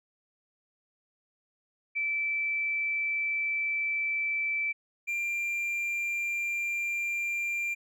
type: tone pair in turn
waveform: sine / triangle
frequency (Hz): 2323 / 2380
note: D7 / D7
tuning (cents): -20 / +22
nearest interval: unison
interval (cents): 42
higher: second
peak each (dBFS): -27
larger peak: neither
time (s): 1.95-4.73 / 5.07-7.75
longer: first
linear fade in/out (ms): 20
effects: none